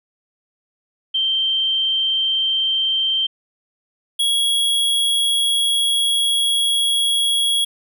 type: tone pair in turn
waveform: sine / square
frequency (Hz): 3136 / 3322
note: G7 / G#7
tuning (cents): 0 / 0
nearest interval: minor second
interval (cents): 100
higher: second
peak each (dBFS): -16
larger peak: neither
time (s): 1.14-3.27 / 4.19-7.65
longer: second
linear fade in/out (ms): 10
effects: none